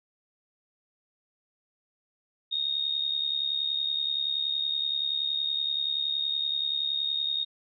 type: tone with amplitude modulation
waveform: sine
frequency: 3716 Hz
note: A#7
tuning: 6 cents flat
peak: -23 dBFS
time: 2.51-7.45 s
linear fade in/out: 20 ms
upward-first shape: sine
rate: 70.6 Hz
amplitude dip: 70%
effects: none